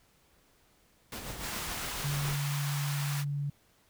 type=noise with tremolo; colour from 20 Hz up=pink; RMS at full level=-39 dBFS; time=1.12-2.36 s; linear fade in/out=2 ms; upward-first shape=sine; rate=7.1 Hz; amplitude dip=40%
type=high-pass noise; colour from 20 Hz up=pink; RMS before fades=-39 dBFS; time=1.4-3.25 s; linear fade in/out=50 ms; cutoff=830 Hz; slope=24 dB/octave
type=tone; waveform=sine; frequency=143 Hz; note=D3; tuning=46 cents flat; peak=-30 dBFS; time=2.04-3.5 s; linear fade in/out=5 ms
effects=pink hiss -66 dBFS RMS until 3.89 s